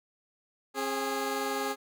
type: tone pair together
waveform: 15% pulse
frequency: 268.6 / 413.1 Hz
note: C4 / G#4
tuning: +46 / -9 cents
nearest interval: perfect fifth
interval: 745 cents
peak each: -28 / -25 dBFS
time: 0.74-1.76 s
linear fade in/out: 50 ms
effects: none